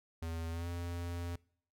square tone with pitch glide, 82.41 to 86.41 Hz, E2 to F2, 0 to -18 cents, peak -38 dBFS, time 0.22-1.36 s, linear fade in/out 5 ms, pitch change +82 cents, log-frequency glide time 0.5-0.68 s, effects noise-tail reverb RT60 0.6 s tail -24 dB re dry

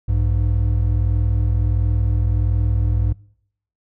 triangle tone pair together, 60.1 / 101.54 Hz, B1 / G#2, -46 / -39 cents, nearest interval major sixth, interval 907 cents, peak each -16 dBFS, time 0.08-3.13 s, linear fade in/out 10 ms, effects noise-tail reverb RT60 0.7 s tail -25 dB re dry

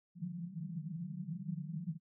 pink band-pass noise, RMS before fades -42 dBFS, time 0.15-2 s, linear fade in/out 50 ms, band 150 to 190 Hz, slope 96 dB/octave, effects none

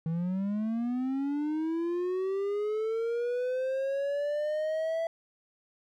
triangle linear sweep, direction up, 159.4 to 664 Hz, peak -26 dBFS, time 0.06-5.07 s, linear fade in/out 2 ms, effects none

